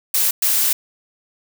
blue noise bursts at uneven times, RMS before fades -17 dBFS, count 2, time 0.14-0.31 / 0.42-0.73 s, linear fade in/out 5 ms, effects none

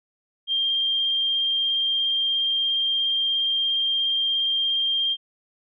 sine tone with vibrato, 3192 Hz, G7, 31 cents sharp, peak -20 dBFS, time 0.47-5.17 s, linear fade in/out 50 ms, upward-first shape square, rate 17 Hz, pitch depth 9 cents each way, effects none

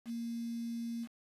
sine tone with quantisation, 232.7 Hz, A#3, 3 cents flat, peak -36 dBFS, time 0.05-1.08 s, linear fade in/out 50 ms, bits 9, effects resampled to 32000 Hz

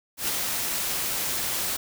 white noise with ADSR envelope, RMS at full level -25 dBFS, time 0.17-1.77 s, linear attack 110 ms, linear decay 18 ms, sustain -3 dB, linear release 10 ms, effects none

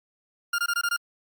40% pulse tone bursts, 1406 Hz, F6, 11 cents sharp, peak -22 dBFS, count 6, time 0.53-0.965 s, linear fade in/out 5 ms, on 55 ms, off 21 ms, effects Opus 48 kbps

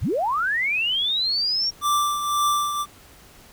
sine linear sweep, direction up, 38.89 to 5620 Hz, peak -20 dBFS, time 0.01-1.71 s, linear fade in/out 20 ms
square tone with tremolo, 1174.7 Hz, D6, in tune, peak -18 dBFS, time 1.81-2.86 s, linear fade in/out 50 ms, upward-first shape triangle, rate 1.9 Hz, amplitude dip 60%
effects pink hiss -49 dBFS RMS until 3.52 s

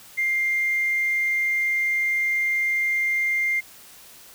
triangle tone with tanh clipping, 2100 Hz, C7, 6 cents sharp, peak -20 dBFS, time 0.17-3.61 s, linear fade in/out 20 ms, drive 4 dB, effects white hiss -47 dBFS RMS until 4.34 s

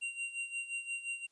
square tone with tremolo, 2762 Hz, F7, 20 cents flat, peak -35 dBFS, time 0.01-1.27 s, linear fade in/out 20 ms, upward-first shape sine, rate 5.7 Hz, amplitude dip 75%, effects white hiss -75 dBFS RMS until 1.31 s + resampled to 22050 Hz

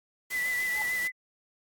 white noise, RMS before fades -40 dBFS, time 0.3-1.08 s, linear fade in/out 10 ms
sine tone with vibrato, 1991 Hz, B6, 14 cents sharp, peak -27 dBFS, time 0.3-1.12 s, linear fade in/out 50 ms, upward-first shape sine, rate 6.7 Hz, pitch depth 29 cents each way
sine tone with exponential growth, 857 Hz, A5, 46 cents flat, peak -31 dBFS, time 0.7-0.82 s, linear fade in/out 2 ms, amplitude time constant 26 ms
effects AAC 64 kbps

